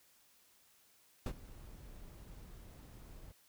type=noise with ADSR envelope; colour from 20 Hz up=brown; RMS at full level=-33 dBFS; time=1.26-3.33 s; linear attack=3 ms; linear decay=62 ms; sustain=-20 dB; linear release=23 ms; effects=white hiss -68 dBFS RMS until 3.48 s